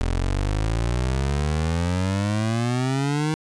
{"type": "exponential sweep", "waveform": "25% pulse", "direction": "up", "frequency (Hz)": [41.72, 157.6], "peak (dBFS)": -17, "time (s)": [0.01, 3.34], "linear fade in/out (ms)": 0, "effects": ["resampled to 22050 Hz"]}